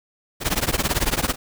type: noise with tremolo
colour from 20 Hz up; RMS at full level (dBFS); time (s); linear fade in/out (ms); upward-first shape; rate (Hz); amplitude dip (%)
pink; -18; 0.4-1.36; 50; triangle; 18; 100
effects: none